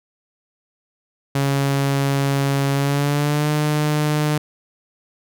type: tone with pitch glide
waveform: sawtooth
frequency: 138.8 to 150.49 Hz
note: C#3 to D3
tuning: +3 to +43 cents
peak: -13 dBFS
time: 1.35-4.38 s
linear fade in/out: 5 ms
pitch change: +140 cents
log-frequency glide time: 2.73-3.51 s
effects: none